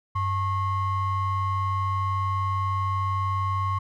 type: ring-modulated tone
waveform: triangle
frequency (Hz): 496.5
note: B4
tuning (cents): +9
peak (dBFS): -18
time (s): 0.15-3.79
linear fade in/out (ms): 10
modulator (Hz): 593
effects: none